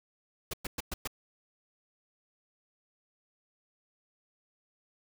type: noise bursts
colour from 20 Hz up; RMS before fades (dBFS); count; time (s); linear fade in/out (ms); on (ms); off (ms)
pink; -35; 5; 0.51-1.075; 5; 25; 110
effects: none